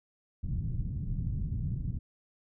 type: low-pass noise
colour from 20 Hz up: white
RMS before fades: -33 dBFS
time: 0.43-1.99 s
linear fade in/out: 10 ms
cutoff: 150 Hz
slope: 24 dB/octave
effects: none